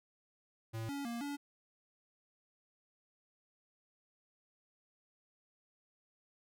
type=tone with pitch steps; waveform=square; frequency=112.6 / 281.6 / 234.9 / 285.7 Hz; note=A2 / C#4 / A#3 / D4; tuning=+40 / +27 / +13 / -48 cents; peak=-39 dBFS; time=0.73-1.37 s; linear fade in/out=20 ms; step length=160 ms; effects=none